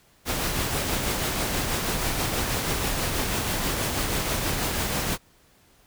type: noise with tremolo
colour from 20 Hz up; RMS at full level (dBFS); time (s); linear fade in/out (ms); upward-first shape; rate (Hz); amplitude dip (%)
pink; -25; 0.25-5.18; 50; triangle; 6.2; 35
effects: pink hiss -59 dBFS RMS until 5.86 s